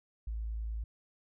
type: tone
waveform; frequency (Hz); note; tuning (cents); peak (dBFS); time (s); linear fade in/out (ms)
sine; 55; A1; 0; -34; 0.27-0.84; 5
effects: none